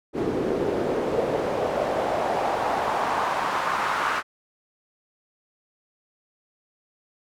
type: noise with band-pass filter sweep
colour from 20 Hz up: pink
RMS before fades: -25 dBFS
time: 0.13-4.23 s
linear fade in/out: 50 ms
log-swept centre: 340 to 1300 Hz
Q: 2.3
effects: none